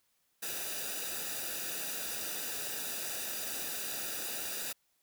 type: noise with comb filter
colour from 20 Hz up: white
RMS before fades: -38 dBFS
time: 0.42-4.73 s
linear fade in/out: 10 ms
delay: 0.93 ms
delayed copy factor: -0.7
effects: white hiss -75 dBFS RMS until 5.02 s